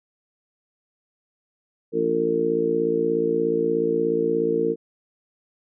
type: harmonic tone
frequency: 56.8 Hz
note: A#1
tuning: 44 cents flat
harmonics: 3 / 4 / 5 / 6 / 7 / 8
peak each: -33 / -32 / -29 / -26 / -33 / -21 dBFS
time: 1.92-4.76 s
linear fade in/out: 50 ms
effects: none